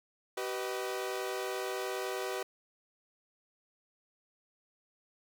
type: chord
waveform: sawtooth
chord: G augmented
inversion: none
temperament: equal with one note detuned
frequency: 383.3 / 493.9 / 622.3 Hz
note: G4 / B4 / D#5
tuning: -39 / 0 / 0 cents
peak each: -33 / -35 / -38 dBFS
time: 0.37-2.43 s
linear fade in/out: 5 ms
effects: none